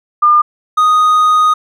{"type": "tone pair in turn", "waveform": ["sine", "triangle"], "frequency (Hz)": [1205, 1243.2], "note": ["D6", "D#6"], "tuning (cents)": [44, -2], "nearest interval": "minor second", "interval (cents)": 54, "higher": "second", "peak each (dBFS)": -5, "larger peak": "neither", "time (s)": [[0.22, 0.42], [0.77, 1.54]], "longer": "second", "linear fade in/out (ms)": 10, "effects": []}